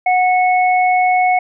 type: tone pair together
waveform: sine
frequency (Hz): 734.2 / 2200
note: F#5 / C#7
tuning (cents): -14 / -14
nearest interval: octave + perfect fifth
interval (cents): 1900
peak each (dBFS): -11 / -18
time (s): 0.06-1.39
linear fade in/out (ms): 5
effects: none